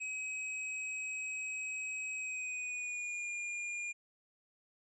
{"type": "tone with pitch glide", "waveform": "square", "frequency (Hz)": [2541, 2415], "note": ["D#7", "D7"], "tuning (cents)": [36, 48], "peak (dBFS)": -38, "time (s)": [0, 3.93], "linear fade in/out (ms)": 20, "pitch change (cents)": -88, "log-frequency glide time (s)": [2.15, 3.29], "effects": ["resampled to 24000 Hz"]}